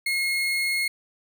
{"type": "tone", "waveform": "35% pulse", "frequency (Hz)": 2158, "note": "C#7", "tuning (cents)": -47, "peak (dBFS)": -21, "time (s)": [0.06, 0.88], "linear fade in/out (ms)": 5, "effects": []}